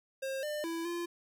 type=tone with pitch steps; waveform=square; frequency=535 / 599 / 331.8 / 344.6 Hz; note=C5 / D5 / E4 / F4; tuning=+38 / +34 / +11 / -23 cents; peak=-35 dBFS; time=0.22-1.06 s; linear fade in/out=10 ms; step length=210 ms; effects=none